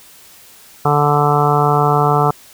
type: harmonic tone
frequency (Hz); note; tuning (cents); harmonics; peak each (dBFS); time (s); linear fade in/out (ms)
146.5; D3; -4; 1 / 2 / 3 / 4 / 5 / 6 / 7 / 8 / 9; -16 / -26 / -18 / -28 / -17 / -20 / -22 / -20 / -20; 0.85-2.31; 5
effects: white hiss -43 dBFS RMS until 2.53 s